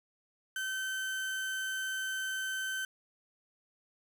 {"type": "tone", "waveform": "35% pulse", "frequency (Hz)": 1539, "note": "G6", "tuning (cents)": -32, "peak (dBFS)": -32, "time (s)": [0.56, 2.85], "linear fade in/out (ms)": 2, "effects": []}